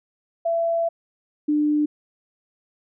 sine tone pair in turn, 670 / 298.5 Hz, E5 / D4, +28 / +28 cents, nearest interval octave + major second, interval 1400 cents, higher first, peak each -19 / -17 dBFS, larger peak second, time 0.45-0.89 / 1.48-1.86 s, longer first, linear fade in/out 10 ms, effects none

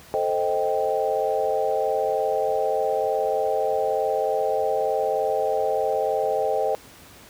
sine chord, A half-diminished seventh, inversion none, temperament equal, 440 / 523.3 / 622.3 / 784 Hz, A4 / C5 / Eb5 / G5, 0 / 0 / 0 / 0 cents, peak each -26 dBFS, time 0.14-6.75 s, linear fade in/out 0 ms, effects pink hiss -47 dBFS RMS until 7.29 s + high-pass 60 Hz 12 dB/octave

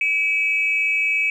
sine tone pair together, 2300 / 2577 Hz, D7 / E7, -37 / -40 cents, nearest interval major second, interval 197 cents, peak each -19 / -20 dBFS, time 0.01-1.3 s, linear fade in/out 2 ms, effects tanh soft clip ceiling -9 dBFS + 9-bit

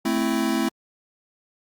square chord, A minor, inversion none, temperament equal with one note detuned, 220 / 261.6 / 331.5 Hz, A3 / C4 / E4, 0 / 0 / +10 cents, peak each -26 dBFS, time 0.05-0.69 s, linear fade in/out 5 ms, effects Opus 48 kbps

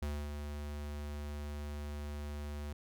square tone with ADSR envelope, 73.42 Hz, D2, in tune, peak -35 dBFS, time 0.02-2.73 s, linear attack 5 ms, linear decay 260 ms, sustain -5 dB, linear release 4 ms, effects none

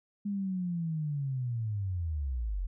sine linear sweep, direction down, 205.8 to 41.2 Hz, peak -30 dBFS, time 0.25-2.67 s, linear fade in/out 10 ms, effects none

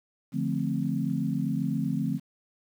sine chord, D minor seventh, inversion none, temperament equal, 146.83 / 174.61 / 220 / 261.6 Hz, D3 / F3 / A3 / C4, 0 / 0 / 0 / 0 cents, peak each -31 dBFS, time 0.32-2.2 s, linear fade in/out 50 ms, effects 9-bit

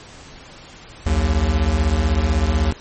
square beating tone pair, 62.2 / 78.2 Hz, B1 / D#2, +13 / +9 cents, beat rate 16 Hz, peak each -20 / -18 dBFS, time 1.06-2.73 s, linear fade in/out 5 ms, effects pink hiss -41 dBFS RMS until 2.8 s + MP3 32 kbps

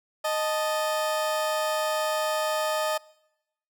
30% pulse tone pair together, 620 / 876.8 Hz, D#5 / A5, -6 / -6 cents, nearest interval tritone, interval 600 cents, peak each -23 / -29 dBFS, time 0.24-2.98 s, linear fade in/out 10 ms, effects noise-tail reverb RT60 0.9 s tail -24 dB re dry

